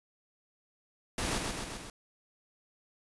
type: noise with echo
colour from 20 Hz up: pink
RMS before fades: -33 dBFS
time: 1.18-1.38 s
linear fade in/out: 2 ms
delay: 130 ms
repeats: 4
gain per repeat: -3 dB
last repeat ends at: 1.9 s
effects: resampled to 24000 Hz